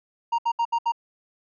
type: tone bursts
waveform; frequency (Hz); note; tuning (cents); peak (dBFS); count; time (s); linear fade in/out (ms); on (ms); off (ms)
triangle; 932.3; A#5; 0; -18; 5; 0.32-0.921; 10; 65; 69
effects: resampled to 16000 Hz